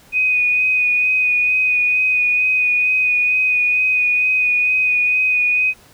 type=tone with vibrato; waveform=sine; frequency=2489 Hz; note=D#7; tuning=in tune; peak=-13 dBFS; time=0.12-5.74 s; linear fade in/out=50 ms; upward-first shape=sine; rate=2.2 Hz; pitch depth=19 cents each way; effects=pink hiss -48 dBFS RMS until 5.93 s